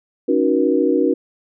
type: chord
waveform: sine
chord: D# minor seventh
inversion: third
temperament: equal with one note detuned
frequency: 277.2 / 311.1 / 370 / 477.6 Hz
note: C#4 / D#4 / F#4 / A#4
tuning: 0 / 0 / 0 / +42 cents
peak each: -19 dBFS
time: 0.28-1.14 s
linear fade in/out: 10 ms
effects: none